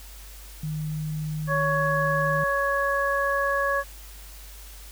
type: tone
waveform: sine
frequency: 154 Hz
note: D#3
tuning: 17 cents flat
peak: -27 dBFS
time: 0.63-2.44 s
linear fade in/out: 5 ms
type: harmonic tone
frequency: 558 Hz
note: C#5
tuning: 11 cents sharp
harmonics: 1 / 2 / 3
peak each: -26 / -26 / -26 dBFS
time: 1.47-3.84 s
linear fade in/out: 50 ms
effects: added 50 Hz sine -42 dBFS peak until 4.91 s + white hiss -47 dBFS RMS until 4.91 s